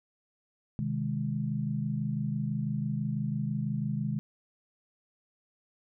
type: chord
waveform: sine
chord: Ab major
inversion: first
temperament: equal with one note detuned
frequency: 129.53 / 155.56 / 207.7 Hz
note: C3 / Eb3 / Ab3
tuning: -17 / 0 / 0 cents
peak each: -33 dBFS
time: 0.79-4.19 s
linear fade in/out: 0 ms
effects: none